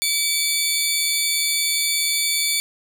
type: tone cluster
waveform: 20% pulse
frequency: 2290 / 3525 / 4423 Hz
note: D7 / A7 / C#8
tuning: -44 / +2 / -5 cents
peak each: -18 dBFS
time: 0.02-2.6 s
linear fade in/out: 0 ms
effects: none